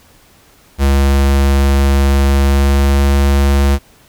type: tone with pitch glide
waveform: square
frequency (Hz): 69 to 69.56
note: C#2 to C#2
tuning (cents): -7 to +7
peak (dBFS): -9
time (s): 0.78-3.79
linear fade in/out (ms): 50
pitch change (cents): +14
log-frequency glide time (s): 2.32-3.17
effects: pink hiss -47 dBFS RMS until 4.08 s